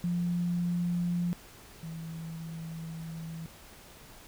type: tone pair in turn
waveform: sine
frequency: 174.61 / 163.28 Hz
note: F3 / E3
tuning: 0 / -16 cents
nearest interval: minor second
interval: 116 cents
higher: first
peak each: -27 / -37 dBFS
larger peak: first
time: 0.04-1.33 / 1.83-3.46 s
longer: second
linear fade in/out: 0 ms
effects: pink hiss -52 dBFS RMS until 4.27 s